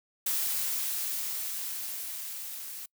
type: noise with level ramp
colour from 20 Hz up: blue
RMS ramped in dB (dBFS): -29 to -41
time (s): 0.26-2.86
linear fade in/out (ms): 5
effects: noise-tail reverb RT60 0.1 s tail -26 dB re dry